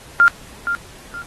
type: tone with echo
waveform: sine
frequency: 1396.9 Hz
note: F6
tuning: in tune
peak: -7 dBFS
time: 0.2-0.28 s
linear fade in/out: 0 ms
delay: 470 ms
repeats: 2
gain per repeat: -10 dB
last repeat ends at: 1.22 s
effects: pink hiss -42 dBFS RMS until 1.26 s + AAC 32 kbps